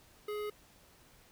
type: tone with notch filter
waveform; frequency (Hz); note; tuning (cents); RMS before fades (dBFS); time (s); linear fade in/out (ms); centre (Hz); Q
square; 419.2; G#4; +16; -38; 0.28-0.5; 5; 6900; 0.71
effects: pink hiss -62 dBFS RMS until 1.31 s